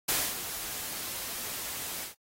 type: noise with ADSR envelope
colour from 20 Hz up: white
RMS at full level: -26 dBFS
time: 0.08-2.15 s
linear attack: 10 ms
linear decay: 250 ms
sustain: -11 dB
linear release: 130 ms
effects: AAC 48 kbps